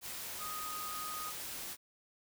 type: tone in noise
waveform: sine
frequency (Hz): 1244.5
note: D#6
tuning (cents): 0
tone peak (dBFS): -41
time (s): 0.38-1.33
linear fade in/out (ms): 50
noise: white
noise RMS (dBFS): -43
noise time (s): 0.01-1.77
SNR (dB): -1
effects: none